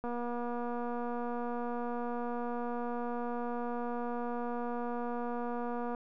click train, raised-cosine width 1 ms, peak -25 dBFS, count 1419, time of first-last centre 0.04-5.948 s, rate 240 Hz, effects none

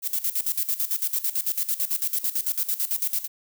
violet noise with tremolo, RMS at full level -24 dBFS, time 0.02-3.28 s, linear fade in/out 50 ms, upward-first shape square, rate 9 Hz, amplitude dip 80%, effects none

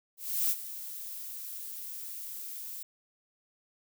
violet noise with ADSR envelope, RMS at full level -27 dBFS, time 0.17-2.83 s, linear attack 330 ms, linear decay 50 ms, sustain -14 dB, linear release 4 ms, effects none

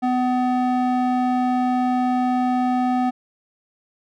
square tone with band-pass filter, 250.9 Hz, B3, 28 cents sharp, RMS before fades -20 dBFS, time 0.02-3.11 s, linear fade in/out 20 ms, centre 550 Hz, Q 2.6, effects none

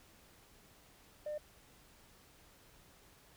sine tone, 600 Hz, D5, 37 cents sharp, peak -36 dBFS, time 1.26-1.38 s, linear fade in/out 5 ms, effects tanh soft clip ceiling -35 dBFS + pink hiss -63 dBFS RMS until 3.36 s

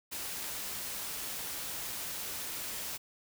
white noise, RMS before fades -39 dBFS, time 0.11-2.98 s, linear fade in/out 20 ms, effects none

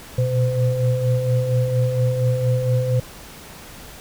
sine tone cluster, 119.5 / 123.8 / 511 Hz, A#2 / B2 / C5, +43 / +5 / -41 cents, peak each -25 / -18 / -23 dBFS, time 0.18-3 s, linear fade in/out 5 ms, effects pink hiss -40 dBFS RMS until 4 s

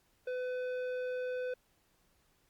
sine tone with tanh clipping, 503 Hz, B4, 32 cents sharp, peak -36 dBFS, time 0.27-1.54 s, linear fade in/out 5 ms, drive 11 dB, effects pink hiss -72 dBFS RMS until 2.49 s + Opus 48 kbps

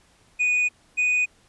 triangle tone pair in turn, 2473 / 2482 Hz, D#7 / D#7, -11 / -5 cents, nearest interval unison, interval 6 cents, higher second, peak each -17 dBFS, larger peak neither, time 0.39-0.69 / 0.97-1.26 s, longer first, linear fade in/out 20 ms, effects pink hiss -59 dBFS RMS until 1.48 s + resampled to 24000 Hz

